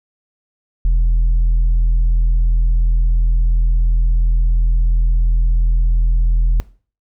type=tone with tanh clipping; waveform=triangle; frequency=41.44 Hz; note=E1; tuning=10 cents sharp; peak=-11 dBFS; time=0.85-6.6 s; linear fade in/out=0 ms; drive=7 dB; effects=noise-tail reverb RT60 0.4 s tail -19 dB re dry